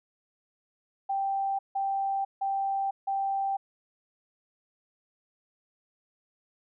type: tone bursts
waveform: sine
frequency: 784 Hz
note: G5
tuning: in tune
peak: -26 dBFS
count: 4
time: 1.09-3.57 s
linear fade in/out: 10 ms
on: 500 ms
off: 160 ms
effects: none